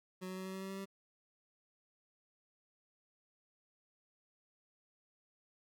25% pulse tone with pitch steps, 185 / 186.39 / 187.8 / 189.21 / 190.64 / 192.08 / 193.53 / 194.98 Hz, F#3 / F#3 / F#3 / F#3 / G3 / G3 / G3 / G3, 0 / +13 / +26 / +39 / -48 / -35 / -22 / -9 cents, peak -38 dBFS, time 0.21-0.858 s, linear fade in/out 20 ms, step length 81 ms, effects none

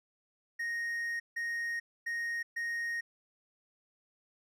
triangle tone bursts at uneven times, 1864.7 Hz, A#6, in tune, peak -31 dBFS, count 4, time 0.59-1.2 / 1.36-1.8 / 2.06-2.43 / 2.56-3.01 s, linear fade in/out 10 ms, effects none

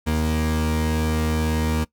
35% pulse tone pair together, 78.3 / 234.6 Hz, D#2 / A#3, +11 / +11 cents, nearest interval octave + perfect fifth, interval 1900 cents, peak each -20 / -22 dBFS, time 0.06-1.85 s, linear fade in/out 20 ms, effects noise-tail reverb RT60 0.1 s tail -20 dB re dry

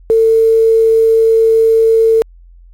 sine tone with quantisation, 449.2 Hz, A4, 36 cents sharp, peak -6 dBFS, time 0.1-2.22 s, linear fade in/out 0 ms, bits 6, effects added 43 Hz sine -37 dBFS peak until 2.73 s + AAC 48 kbps

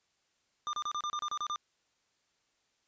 square tone bursts, 1200 Hz, D6, 37 cents sharp, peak -33 dBFS, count 10, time 0.67-1.559 s, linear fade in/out 0 ms, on 61 ms, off 31 ms, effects white hiss -75 dBFS RMS until 2.87 s + resampled to 16000 Hz

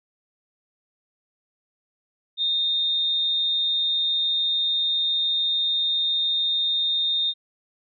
sine tone with amplitude modulation, 3667 Hz, A#7, 29 cents flat, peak -19 dBFS, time 2.37-7.34 s, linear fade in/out 50 ms, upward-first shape sine, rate 273 Hz, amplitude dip 25%, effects none

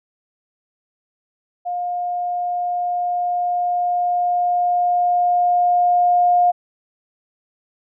sine tone with level ramp, 710 Hz, F5, 28 cents sharp, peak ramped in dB -21 to -11 dBFS, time 1.65-6.52 s, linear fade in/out 20 ms, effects none

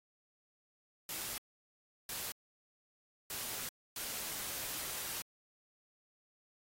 white noise bursts at uneven times, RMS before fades -41 dBFS, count 4, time 1.09-1.38 / 2.09-2.32 / 3.3-3.69 / 3.96-5.22 s, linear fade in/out 2 ms, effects AAC 48 kbps

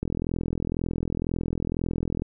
click train, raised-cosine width 3 ms, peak -14 dBFS, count 93, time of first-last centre 0.03-2.22 s, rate 42 Hz, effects none

